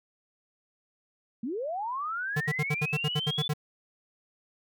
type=linear sweep; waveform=sine; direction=up; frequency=207.7 to 3520 Hz; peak=-30 dBFS; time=1.43-3.48 s; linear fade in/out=5 ms
type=tone bursts; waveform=square; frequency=150.3 Hz; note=D3; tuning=40 cents sharp; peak=-26 dBFS; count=11; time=2.36-3.537 s; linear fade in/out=10 ms; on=47 ms; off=66 ms
effects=none